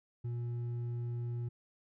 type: tone with hard clipping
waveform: sine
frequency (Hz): 119.4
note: A#2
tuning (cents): +42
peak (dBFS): -36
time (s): 0.24-1.49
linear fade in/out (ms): 10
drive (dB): 4
effects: none